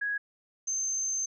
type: tone pair in turn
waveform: sine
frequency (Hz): 1661.2 / 6272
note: G#6 / G8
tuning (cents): 0 / 0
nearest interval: octave + major seventh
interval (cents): 2300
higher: second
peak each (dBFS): -28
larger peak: neither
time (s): 0.01-0.18 / 0.67-1.26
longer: second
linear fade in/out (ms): 10
effects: none